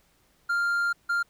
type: tone bursts at uneven times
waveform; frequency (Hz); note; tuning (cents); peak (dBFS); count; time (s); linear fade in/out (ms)
triangle; 1396.9; F6; 0; -21; 2; 0.49-0.93 / 1.09-1.23; 10
effects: pink hiss -65 dBFS RMS until 1.29 s